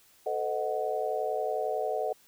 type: chord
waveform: sine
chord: A diminished seventh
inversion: none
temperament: equal with one note detuned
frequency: 440 / 511 / 622.3 / 740 Hz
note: A4 / C5 / Eb5 / Gb5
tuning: 0 / -41 / 0 / 0 cents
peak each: -33 / -35 / -33 / -33 dBFS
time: 0.26-2.13 s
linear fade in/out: 5 ms
effects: white hiss -61 dBFS RMS until 2.27 s